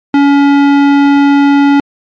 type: tone with tanh clipping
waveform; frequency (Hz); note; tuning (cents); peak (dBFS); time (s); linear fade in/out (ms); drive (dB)
sine; 282.5; C#4; +33; -6; 0.14-1.8; 2; 18
effects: MP3 64 kbps